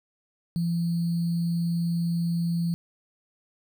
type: tone with sample-and-hold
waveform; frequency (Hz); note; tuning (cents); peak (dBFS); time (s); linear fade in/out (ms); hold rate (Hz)
sine; 169.7; F3; -49; -23; 0.56-2.74; 0; 4410
effects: none